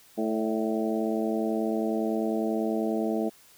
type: harmonic tone with a mistuned harmonic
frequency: 110.2 Hz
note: A2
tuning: 3 cents sharp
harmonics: 2 / 3 / 4 / 5 / 6 / 7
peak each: -29 / -30 / -32 / -37 / -33 / -39 dBFS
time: 0.17-3.3 s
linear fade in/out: 20 ms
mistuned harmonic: 5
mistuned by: +56 cents
effects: white hiss -56 dBFS RMS until 3.57 s